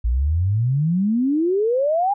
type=exponential sweep; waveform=sine; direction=up; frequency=55 to 830.6 Hz; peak=-16 dBFS; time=0.04-2.14 s; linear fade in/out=10 ms; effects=none